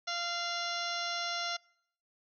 harmonic tone with a mistuned harmonic, 691 Hz, F5, 19 cents flat, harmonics 1 / 2 / 3 / 4 / 5 / 6 / 7 / 8 / 9, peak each -40 / -38 / -42 / -44 / -42 / -41 / -49 / -41 / -47 dBFS, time 0.07-1.57 s, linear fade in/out 10 ms, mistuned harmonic 4, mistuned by +39 cents, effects noise-tail reverb RT60 0.7 s tail -26 dB re dry

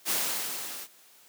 white noise with level ramp, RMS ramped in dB -26 to -41 dBFS, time 0.05-0.88 s, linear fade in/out 50 ms, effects white hiss -57 dBFS RMS until 1.28 s + high-pass 200 Hz 12 dB/octave

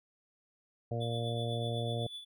harmonic tone, 117.1 Hz, A#2, 8 cents sharp, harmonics 1 / 2 / 3 / 4 / 5 / 6, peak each -34 / -43 / -46 / -40 / -41 / -43 dBFS, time 0.91-2.07 s, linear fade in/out 5 ms
triangle tone with tremolo, 3460 Hz, A7, 30 cents flat, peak -38 dBFS, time 1-2.25 s, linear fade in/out 20 ms, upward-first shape triangle, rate 8 Hz, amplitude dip 65%
effects none

